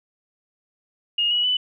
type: tone with pitch steps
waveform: sine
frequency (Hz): 2853 / 2921 / 2991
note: F7 / F#7 / F#7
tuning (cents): +36 / -23 / +18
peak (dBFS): -18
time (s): 1.18-1.57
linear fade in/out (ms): 5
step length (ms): 130
effects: none